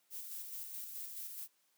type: noise with tremolo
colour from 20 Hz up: violet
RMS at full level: -44 dBFS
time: 0.1-1.48 s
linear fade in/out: 50 ms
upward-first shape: square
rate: 4.7 Hz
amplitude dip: 35%
effects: white hiss -75 dBFS RMS until 1.77 s + high-pass 200 Hz 12 dB/octave